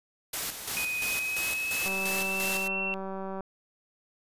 white noise with tremolo, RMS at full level -32 dBFS, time 0.33-2.68 s, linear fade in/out 5 ms, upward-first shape square, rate 2.9 Hz, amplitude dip 55%
sine tone with pitch glide, 2500 to 2711 Hz, D#7 to E7, +8 to +48 cents, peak -29 dBFS, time 0.77-2.94 s, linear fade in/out 0 ms, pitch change +140 cents, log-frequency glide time 0.98-2.77 s
click train, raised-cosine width 1 ms, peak -24 dBFS, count 298, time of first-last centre 1.86-3.407 s, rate 192 Hz
effects resampled to 32000 Hz

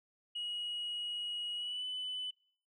sine tone with pitch glide, 2901 to 3003 Hz, F#7 to F#7, -35 to +25 cents, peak -35 dBFS, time 0.35-2.31 s, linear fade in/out 10 ms, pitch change +60 cents, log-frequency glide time 1.56-1.86 s, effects noise-tail reverb RT60 0.5 s tail -24 dB re dry + tanh soft clip ceiling -34 dBFS

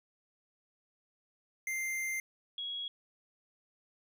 square / sine tone pair in turn, 2093 / 3322 Hz, C7 / G#7, 0 / 0 cents, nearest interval minor sixth, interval 800 cents, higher second, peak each -34 / -36 dBFS, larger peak first, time 1.67-2.2 / 2.58-2.88 s, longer first, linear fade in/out 2 ms, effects none

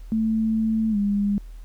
sine tone with pitch glide, 221.2 to 202.8 Hz, A3 to G#3, +9 to -41 cents, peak -19 dBFS, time 0.12-1.38 s, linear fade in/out 0 ms, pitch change -150 cents, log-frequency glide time 0.9-0.97 s, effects added 40 Hz sine -36 dBFS peak until 1.64 s + pink hiss -59 dBFS RMS until 1.64 s

